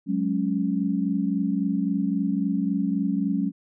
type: chord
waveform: sine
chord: F# suspended second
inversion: none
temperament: equal with one note detuned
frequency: 185 / 208.7 / 277.2 Hz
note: F#3 / G#3 / C#4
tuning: 0 / +9 / 0 cents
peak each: -26 dBFS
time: 0.06-3.52 s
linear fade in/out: 50 ms
effects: none